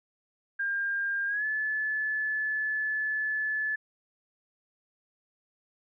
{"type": "tone with pitch glide", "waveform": "sine", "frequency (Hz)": [1604, 1729.1], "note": ["G6", "A6"], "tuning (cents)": [39, -31], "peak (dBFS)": -27, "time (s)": [0.59, 3.76], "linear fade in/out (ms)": 10, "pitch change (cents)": 130, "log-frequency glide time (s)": [1.27, 1.45], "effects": []}